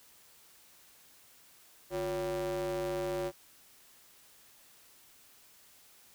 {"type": "ring-modulated tone", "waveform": "square", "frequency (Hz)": 103, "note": "G#2", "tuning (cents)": -14, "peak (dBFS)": -30, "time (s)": [1.9, 3.32], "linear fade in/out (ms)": 50, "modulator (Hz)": 459, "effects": ["white hiss -60 dBFS RMS until 6.14 s"]}